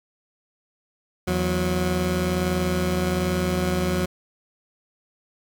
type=tone pair together; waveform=20% pulse; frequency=81.1 / 182.06 Hz; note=E2 / F#3; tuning=-28 / -28 cents; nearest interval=octave + major second; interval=1400 cents; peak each=-21 / -18 dBFS; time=1.27-4.06 s; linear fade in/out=10 ms; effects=none